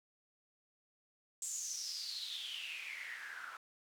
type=noise with band-pass filter sweep; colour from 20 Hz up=white; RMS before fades=-44 dBFS; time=1.42-3.57 s; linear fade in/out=2 ms; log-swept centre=7700 to 1300 Hz; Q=8.9; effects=none